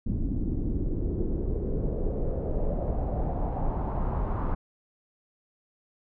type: noise with low-pass filter sweep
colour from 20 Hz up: brown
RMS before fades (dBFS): -28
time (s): 0.06-4.55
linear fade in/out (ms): 10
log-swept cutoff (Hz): 250 to 1100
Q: 2.9
effects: none